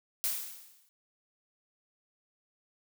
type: noise with exponential decay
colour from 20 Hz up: blue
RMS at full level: -29 dBFS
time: 0.24-0.89 s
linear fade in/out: 0 ms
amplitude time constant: 140 ms
effects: none